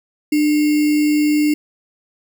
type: tone with sample-and-hold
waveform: sine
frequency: 299.1 Hz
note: D4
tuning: 32 cents sharp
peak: -12 dBFS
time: 0.32-1.54 s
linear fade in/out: 5 ms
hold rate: 2450 Hz
effects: none